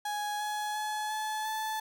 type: tone with pitch steps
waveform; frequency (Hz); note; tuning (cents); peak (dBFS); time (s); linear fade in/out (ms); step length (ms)
35% pulse; 832 / 841.7 / 851.4 / 861.3 / 871.3; G#5 / G#5 / G#5 / A5 / A5; +3 / +23 / +43 / -37 / -17; -30; 0.05-1.8; 5; 350
effects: none